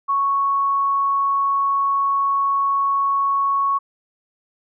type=tone; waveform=sine; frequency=1108 Hz; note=C#6; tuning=1 cent flat; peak=-16 dBFS; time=0.08-3.79 s; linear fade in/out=20 ms; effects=none